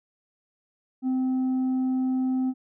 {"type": "tone with tanh clipping", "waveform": "sine", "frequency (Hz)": 258.6, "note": "C4", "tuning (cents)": -20, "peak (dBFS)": -23, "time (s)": [1.02, 2.54], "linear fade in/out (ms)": 50, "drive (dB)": 3, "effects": []}